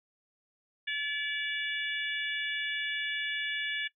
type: harmonic tone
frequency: 575 Hz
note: D5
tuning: 37 cents flat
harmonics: 3 / 4 / 5 / 6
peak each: -33 / -37 / -38 / -38 dBFS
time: 0.87-3.88 s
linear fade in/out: 10 ms
effects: noise-tail reverb RT60 0.1 s tail -19 dB re dry